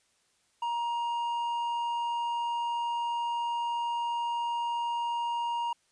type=tone with hard clipping; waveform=sine; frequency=943 Hz; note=A#5; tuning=20 cents sharp; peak=-30 dBFS; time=0.62-5.73 s; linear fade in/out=5 ms; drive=5 dB; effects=white hiss -70 dBFS RMS until 5.91 s + resampled to 22050 Hz